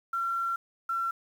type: tone pair in turn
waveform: sine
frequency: 1364 / 1356.1 Hz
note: F6 / E6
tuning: -41 / +49 cents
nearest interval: unison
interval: 10 cents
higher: first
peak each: -27 dBFS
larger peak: neither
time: 0.13-0.56 / 0.89-1.11 s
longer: first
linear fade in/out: 5 ms
effects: 9-bit